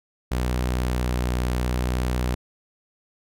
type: tone with vibrato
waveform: sawtooth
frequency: 61.74 Hz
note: B1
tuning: in tune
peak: -18 dBFS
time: 0.31-2.35 s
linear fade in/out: 10 ms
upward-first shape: triangle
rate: 0.74 Hz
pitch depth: 11 cents each way
effects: none